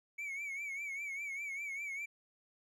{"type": "tone with vibrato", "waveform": "triangle", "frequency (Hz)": 2252, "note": "C#7", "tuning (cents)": 27, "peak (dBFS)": -37, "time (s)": [0.18, 2.06], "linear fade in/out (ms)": 10, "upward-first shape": "triangle", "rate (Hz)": 5, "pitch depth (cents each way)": 93, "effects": []}